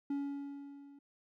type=tone with level ramp; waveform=triangle; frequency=281.6 Hz; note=C#4; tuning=27 cents sharp; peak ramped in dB=-30 to -52 dBFS; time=0.1-0.99 s; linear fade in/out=5 ms; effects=none